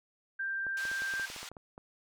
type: tone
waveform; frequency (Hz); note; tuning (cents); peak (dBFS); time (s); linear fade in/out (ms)
sine; 1579; G6; +12; -32; 0.39-1.26; 10
type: clicks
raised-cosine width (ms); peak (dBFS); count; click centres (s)
1; -33; 12; 0.667 / 0.853 / 0.915 / 1.02 / 1.138 / 1.197 / 1.301 / 1.363 / 1.43 / 1.516 / 1.568 / 1.779
type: band-pass noise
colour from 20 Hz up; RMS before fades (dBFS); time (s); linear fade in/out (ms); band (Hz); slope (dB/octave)
white; -45; 0.77-1.49; 2; 980 to 5500; 12
effects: none